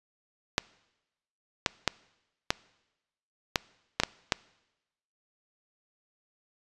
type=clicks; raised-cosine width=0.2 ms; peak=-5 dBFS; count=8; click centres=0.581 / 1.662 / 1.877 / 2.505 / 3.558 / 4 / 4.035 / 4.322 s; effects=noise-tail reverb RT60 1.0 s tail -23 dB re dry + resampled to 24000 Hz